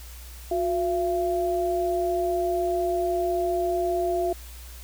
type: tone pair together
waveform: sine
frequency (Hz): 360.4 / 678.9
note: F#4 / F5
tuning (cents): -45 / -49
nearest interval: major seventh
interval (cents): 1096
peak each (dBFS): -25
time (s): 0.51-4.33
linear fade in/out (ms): 5
effects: added 60 Hz sine -40 dBFS peak until 4.83 s + white hiss -47 dBFS RMS until 4.83 s